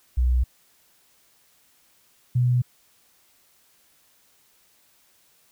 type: tone pair in turn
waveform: sine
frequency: 62 / 123.74 Hz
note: B1 / B2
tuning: +7 / +4 cents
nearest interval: octave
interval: 1197 cents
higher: second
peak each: -17 dBFS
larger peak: neither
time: 0.17-0.44 / 2.35-2.62 s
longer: neither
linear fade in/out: 10 ms
effects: white hiss -61 dBFS RMS until 5.51 s